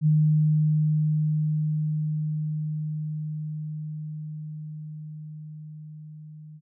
sine tone with level ramp, 153.4 Hz, D#3, 24 cents flat, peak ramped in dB -16 to -41 dBFS, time 0.01-6.61 s, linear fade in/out 50 ms, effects none

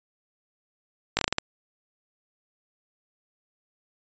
slowing click train, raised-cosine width 0.2 ms, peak -5 dBFS, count 7, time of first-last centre 1.17-1.384 s, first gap 19 ms, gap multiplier 1.25, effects resampled to 16000 Hz

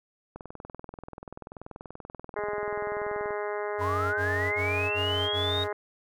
click train, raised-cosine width 1 ms, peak -26 dBFS, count 62, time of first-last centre 0.36-3.307 s, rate 20.7 Hz
harmonic tone, 207.7 Hz, G#3, in tune, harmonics 2 / 3 / 4 / 5 / 6 / 7 / 8 / 9 / 10, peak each -32 / -36 / -38 / -40 / -42 / -43 / -44 / -45 / -46 dBFS, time 2.36-5.73 s, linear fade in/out 5 ms
square tone bursts, 93.4 Hz, F#2, 17 cents sharp, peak -32 dBFS, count 5, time 3.78-5.684 s, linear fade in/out 50 ms, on 360 ms, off 26 ms
sine linear sweep, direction up, 985 to 3779 Hz, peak -28 dBFS, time 3.81-5.64 s, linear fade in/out 5 ms
effects none

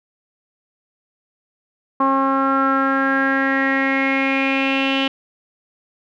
sawtooth tone with low-pass filter sweep, 270 Hz, C#4, 45 cents flat, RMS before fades -18 dBFS, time 2-5.08 s, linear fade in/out 5 ms, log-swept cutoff 1100 to 3000 Hz, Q 6.9, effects none

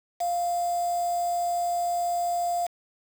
sine tone with quantisation, 698.5 Hz, F5, in tune, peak -24 dBFS, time 0.2-2.67 s, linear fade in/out 10 ms, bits 6, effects none

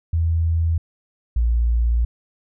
sine tone pair in turn, 82.41 / 58.27 Hz, E2 / A#1, 0 / 0 cents, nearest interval tritone, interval 600 cents, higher first, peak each -16 / -15 dBFS, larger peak second, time 0.13-0.78 / 1.36-2.05 s, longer second, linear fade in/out 5 ms, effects none

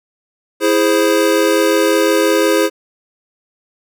square chord, E augmented, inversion none, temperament equal, 329.6 / 415.3 / 523.3 Hz, E4 / G#4 / B#4, 0 / 0 / 0 cents, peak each -16 dBFS, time 0.6-2.7 s, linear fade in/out 50 ms, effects none

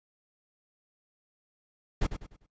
brown noise with echo, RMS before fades -26 dBFS, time 2.01-2.07 s, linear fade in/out 10 ms, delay 99 ms, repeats 4, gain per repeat -9 dB, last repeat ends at 2.466 s, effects noise-tail reverb RT60 0.2 s tail -25 dB re dry + resampled to 16000 Hz

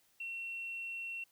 sine tone, 2720 Hz, F7, 46 cents flat, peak -38 dBFS, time 0.2-1.24 s, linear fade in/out 5 ms, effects tanh soft clip ceiling -34 dBFS + white hiss -71 dBFS RMS until 1.31 s

